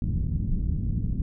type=low-pass noise; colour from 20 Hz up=pink; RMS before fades=-26 dBFS; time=0.02-1.22 s; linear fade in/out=2 ms; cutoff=210 Hz; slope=24 dB/octave; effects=none